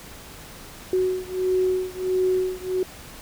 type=beating tone pair; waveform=sine; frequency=370 / 371.5 Hz; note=F#4 / F#4; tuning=0 / +7 cents; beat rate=1.5 Hz; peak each=-23 / -24 dBFS; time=0.93-2.83 s; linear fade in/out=2 ms; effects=pink hiss -42 dBFS RMS until 3.21 s